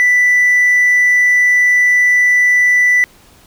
triangle tone, 1979 Hz, B6, 3 cents sharp, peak -5 dBFS, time 0-3.04 s, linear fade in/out 0 ms, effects tanh soft clip ceiling -3 dBFS + pink hiss -46 dBFS RMS until 3.46 s

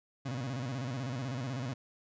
30% pulse tone with vibrato, 128 Hz, C3, 38 cents flat, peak -32 dBFS, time 0.25-1.74 s, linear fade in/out 10 ms, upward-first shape square, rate 16 Hz, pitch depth 120 cents each way, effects resampled to 16000 Hz

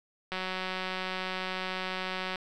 click train, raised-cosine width 0.3 ms, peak -18 dBFS, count 380, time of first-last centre 0.32-2.358 s, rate 186 Hz, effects none

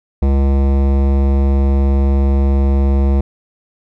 sine tone with hard clipping, 68.5 Hz, C#2, 20 cents flat, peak -12 dBFS, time 0.22-3.21 s, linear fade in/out 5 ms, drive 17 dB, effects none

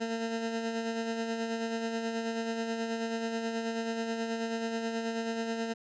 20% pulse tone with tremolo, 227.7 Hz, A#3, 40 cents flat, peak -25 dBFS, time 0-5.74 s, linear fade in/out 20 ms, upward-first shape sine, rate 9.3 Hz, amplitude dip 40%, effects resampled to 16000 Hz

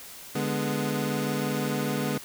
25% pulse chord, G# diminished, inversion second, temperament equal, 146.83 / 207.7 / 246.9 Hz, D3 / G#3 / B3, 0 / 0 / 0 cents, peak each -27 dBFS, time 0.35-2.18 s, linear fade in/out 5 ms, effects white hiss -44 dBFS RMS until 2.24 s

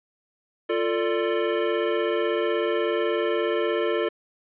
square chord, D minor, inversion first, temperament equal with one note detuned, 349.2 / 445.6 / 587.3 Hz, F4 / A4 / D5, 0 / +22 / 0 cents, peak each -27 / -26 / -29 dBFS, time 0.69-4.09 s, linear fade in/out 10 ms, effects resampled to 8000 Hz + 10-bit

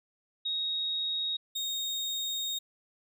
sine / 35% pulse tone pair in turn, 3765 / 3715 Hz, A#7 / A#7, +16 / -7 cents, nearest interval unison, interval 23 cents, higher first, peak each -29 / -29 dBFS, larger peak neither, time 0.45-1.37 / 1.55-2.59 s, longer second, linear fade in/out 10 ms, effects none

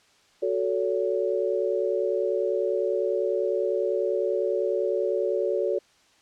sine chord, F# minor, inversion none, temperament equal with one note detuned, 370 / 440 / 565.7 Hz, F#4 / A4 / C#5, 0 / 0 / +35 cents, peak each -27 dBFS, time 0.42-5.79 s, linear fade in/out 10 ms, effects white hiss -60 dBFS RMS until 6.21 s + low-pass 6000 Hz 12 dB/octave

